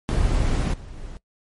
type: noise with level steps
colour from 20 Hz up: brown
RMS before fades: -20 / -38 / -36 dBFS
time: 0.09-1.17 s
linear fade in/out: 0 ms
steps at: 0.73 / 0.97 s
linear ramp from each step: 10 ms
effects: noise-tail reverb RT60 0.1 s tail -20 dB re dry + MP3 48 kbps